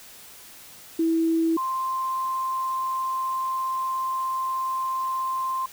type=tone pair in turn; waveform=sine; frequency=327.3 / 1047.2 Hz; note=E4 / C6; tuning=-12 / +1 cents; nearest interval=octave + minor sixth; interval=2013 cents; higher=second; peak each=-19 / -24 dBFS; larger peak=first; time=0.99-1.57 / 1.57-5.66 s; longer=second; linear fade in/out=5 ms; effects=white hiss -46 dBFS RMS until 5.72 s